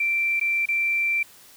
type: tone with dropouts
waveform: sine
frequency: 2349 Hz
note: D7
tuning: in tune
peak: -20 dBFS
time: 0-1.23 s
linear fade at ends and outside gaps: 5 ms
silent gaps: 0.398-0.411 / 0.657-0.686 s
effects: white hiss -50 dBFS RMS until 1.56 s